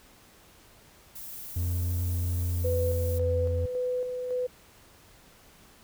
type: noise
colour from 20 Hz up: violet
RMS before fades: -41 dBFS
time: 1.15-3.19 s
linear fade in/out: 10 ms
type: tone with pitch glide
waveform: triangle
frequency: 87.31 to 85.27 Hz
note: F2 to F2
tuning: 0 to -41 cents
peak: -24 dBFS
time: 1.56-3.66 s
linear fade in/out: 5 ms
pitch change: -41 cents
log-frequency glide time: 2.29-3.46 s
type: tone with tremolo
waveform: sine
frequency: 500 Hz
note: B4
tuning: 21 cents sharp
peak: -26 dBFS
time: 2.64-4.47 s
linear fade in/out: 10 ms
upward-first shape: square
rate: 1.8 Hz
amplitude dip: 40%
effects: pink hiss -56 dBFS RMS until 5.83 s